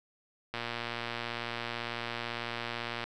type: click train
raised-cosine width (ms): 0.3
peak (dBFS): -19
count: 296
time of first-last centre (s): 0.54-3.04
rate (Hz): 118
effects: none